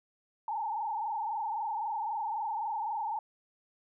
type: tone with frequency modulation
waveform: sine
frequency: 870 Hz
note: A5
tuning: 20 cents flat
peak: -31 dBFS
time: 0.48-3.19 s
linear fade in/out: 2 ms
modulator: 23.8 Hz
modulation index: 2.3
effects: none